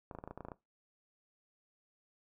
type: clicks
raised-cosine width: 1 ms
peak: -30 dBFS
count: 11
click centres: 0.112 / 0.15 / 0.187 / 0.239 / 0.276 / 0.31 / 0.376 / 0.407 / 0.45 / 0.485 / 0.518 s
effects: noise-tail reverb RT60 0.2 s tail -18 dB re dry